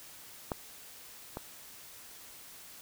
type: clicks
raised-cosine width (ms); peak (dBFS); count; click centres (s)
1; -18 / -23; 2; 0.518 / 1.371
effects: white hiss -51 dBFS RMS until 2.81 s